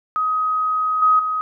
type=tone with level steps; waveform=sine; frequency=1260 Hz; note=D#6; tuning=21 cents sharp; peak=-17 / -11 / -19 dBFS; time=0.16-1.41 s; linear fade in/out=0 ms; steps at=1.02 / 1.19 s; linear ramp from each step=5 ms; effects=none